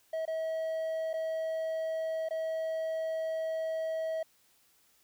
triangle tone with dropouts, 643 Hz, E5, 43 cents flat, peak -29 dBFS, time 0.13-4.23 s, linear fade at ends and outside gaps 5 ms, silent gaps 0.254-0.277 / 1.132-1.138 / 2.288-2.307 s, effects white hiss -67 dBFS RMS until 5.03 s

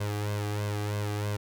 sawtooth tone with flanger, 103.83 Hz, G#2, in tune, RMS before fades -31 dBFS, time 0-1.37 s, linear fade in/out 10 ms, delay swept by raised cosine 1.9 to 2.56 ms, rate 3.1 Hz, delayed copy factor +0.75, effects none

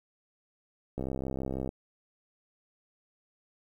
click train, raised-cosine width 2 ms, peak -21 dBFS, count 48, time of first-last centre 0.98-1.691 s, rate 66.1 Hz, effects 10-bit

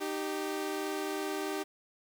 sawtooth tone pair together, 307.2 / 390.2 Hz, D#4 / G4, -22 / -8 cents, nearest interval major third, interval 414 cents, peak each -33 / -31 dBFS, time 0-1.64 s, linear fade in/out 20 ms, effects 9-bit

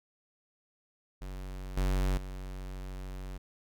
square tone with level steps, 46.87 Hz, F#1, 23 cents sharp, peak -39 / -27 / -39 dBFS, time 1.21-3.38 s, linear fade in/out 10 ms, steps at 1.77 / 2.17 s, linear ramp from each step 5 ms, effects none

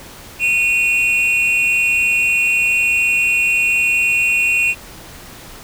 triangle tone pair together, 2476 / 2735 Hz, D#7 / F7, -9 / -37 cents, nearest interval major second, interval 172 cents, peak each -14 dBFS, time 0.39-4.75 s, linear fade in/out 50 ms, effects pink hiss -37 dBFS RMS until 5.63 s

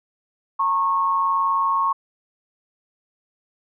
sine tone pair together, 913.9 / 1095 Hz, A#5 / C#6, -35 / -22 cents, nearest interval minor third, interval 313 cents, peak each -25 / -18 dBFS, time 0.59-1.93 s, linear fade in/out 10 ms, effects none

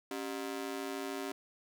sawtooth ring-modulated tone, 333.4 Hz, E4, 20 cents sharp, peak -30 dBFS, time 0.11-1.32 s, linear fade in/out 2 ms, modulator 56.7 Hz, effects none

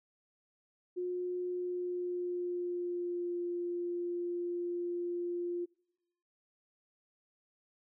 sine tone with pitch glide, 359.3 to 349.5 Hz, F4 to F4, +49 to +1 cents, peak -33 dBFS, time 0.96-5.66 s, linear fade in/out 20 ms, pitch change -48 cents, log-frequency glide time 1.45-3.4 s, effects noise-tail reverb RT60 0.9 s tail -26 dB re dry

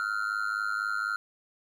triangle tone with amplitude modulation, 1396.9 Hz, F6, in tune, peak -22 dBFS, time 0-1.16 s, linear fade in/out 0 ms, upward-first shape sine, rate 104 Hz, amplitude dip 95%, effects none

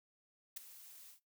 blue noise with ADSR envelope, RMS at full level -40 dBFS, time 0.56-1.2 s, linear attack 11 ms, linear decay 8 ms, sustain -16 dB, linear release 110 ms, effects noise-tail reverb RT60 0.2 s tail -19 dB re dry

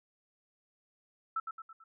sine tone with echo, 1322 Hz, E6, 5 cents sharp, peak -30 dBFS, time 1.36-1.4 s, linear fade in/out 5 ms, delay 110 ms, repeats 4, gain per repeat -6 dB, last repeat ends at 1.84 s, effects none

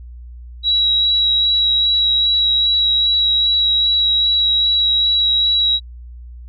sine tone with vibrato, 3880 Hz, B7, 31 cents flat, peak -12 dBFS, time 0.63-5.8 s, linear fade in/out 50 ms, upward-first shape sine, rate 2.5 Hz, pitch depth 11 cents each way, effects added 60 Hz sine -32 dBFS peak until 6.48 s

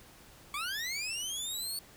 20% pulse linear sweep, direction up, 1108.7 to 4493 Hz, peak -29 dBFS, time 0.54-1.79 s, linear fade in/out 2 ms, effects pink hiss -56 dBFS RMS until 1.96 s

